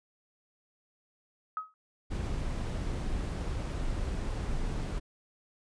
sine tone with exponential decay, 1270 Hz, D#6, 35 cents sharp, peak -28 dBFS, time 1.57-1.74 s, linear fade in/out 1 ms, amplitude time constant 35 ms
brown noise, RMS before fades -33 dBFS, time 2.1-5 s, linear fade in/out 20 ms
effects resampled to 22050 Hz

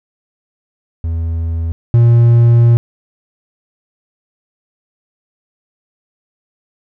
triangle tone pair in turn, 82.41 / 117.83 Hz, E2 / A#2, 0 / +19 cents, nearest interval tritone, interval 619 cents, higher second, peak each -13 / -3 dBFS, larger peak second, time 1.04-1.72 / 1.94-2.77 s, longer second, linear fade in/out 0 ms, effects none

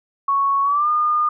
sine tone with pitch glide, 1108.7 to 1216 Hz, C#6 to D#6, 0 to -40 cents, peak -15 dBFS, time 0.28-1.29 s, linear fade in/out 5 ms, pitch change +160 cents, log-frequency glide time 0.63-0.89 s, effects none

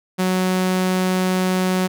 sawtooth tone, 185 Hz, F#3, in tune, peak -13 dBFS, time 0.18-1.88 s, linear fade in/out 20 ms, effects none

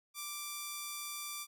5% pulse tone, 1174.7 Hz, D6, in tune, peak -28 dBFS, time 0.14-1.47 s, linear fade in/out 50 ms, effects none

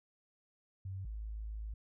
sine tone pair in turn, 95.5 / 53.6 Hz, G2 / A1, -45 / -45 cents, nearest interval minor seventh, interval 1000 cents, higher first, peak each -39 / -39 dBFS, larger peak neither, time 0.85-1.05 / 1.05-1.74 s, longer second, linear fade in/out 5 ms, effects none

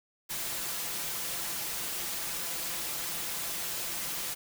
white noise with comb filter, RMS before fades -35 dBFS, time 0.29-4.35 s, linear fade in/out 20 ms, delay 5.9 ms, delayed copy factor +0.5, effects none

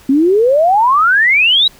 sine exponential sweep, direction up, 260.4 to 3951 Hz, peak -7 dBFS, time 0.09-1.68 s, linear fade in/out 5 ms, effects pink hiss -43 dBFS RMS until 1.79 s

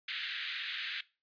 white band-pass noise, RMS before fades -39 dBFS, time 0.08-1.01 s, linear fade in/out 5 ms, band 1500 to 4000 Hz, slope 48 dB/octave, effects noise-tail reverb RT60 0.3 s tail -20 dB re dry + resampled to 11025 Hz

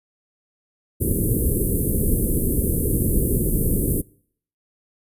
pink band-stop noise, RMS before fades -20 dBFS, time 1-4.02 s, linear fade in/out 20 ms, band 460 to 9700 Hz, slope 48 dB/octave, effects noise-tail reverb RT60 0.6 s tail -24 dB re dry + resampled to 32000 Hz

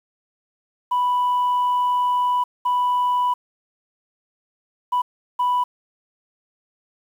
sine tone bursts at uneven times, 987.8 Hz, B5, in tune, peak -15 dBFS, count 4, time 0.91-2.44 / 2.65-3.34 / 4.92-5.02 / 5.39-5.64 s, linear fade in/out 10 ms, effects tanh soft clip ceiling -15 dBFS + 8-bit

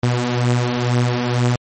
sawtooth beating tone pair, 120.8 / 122.9 Hz, B2 / B2, -38 / -8 cents, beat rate 2.1 Hz, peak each -17 / -13 dBFS, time 0.03-1.56 s, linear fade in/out 5 ms, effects MP3 32 kbps

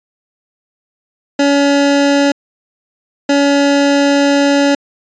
25% pulse tone bursts at uneven times, 282.7 Hz, C#4, 34 cents sharp, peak -5 dBFS, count 2, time 1.39-2.32 / 3.29-4.75 s, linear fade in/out 5 ms, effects resampled to 16000 Hz

